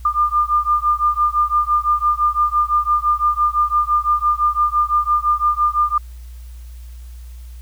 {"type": "beating tone pair", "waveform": "sine", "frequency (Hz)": [1200, 1205.9], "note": ["D6", "D6"], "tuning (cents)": [37, 45], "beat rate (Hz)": 5.9, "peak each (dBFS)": -17, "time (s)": [0.05, 5.98], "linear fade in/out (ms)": 5, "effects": ["added 60 Hz sine -32 dBFS peak until 7.61 s", "white hiss -52 dBFS RMS until 7.61 s"]}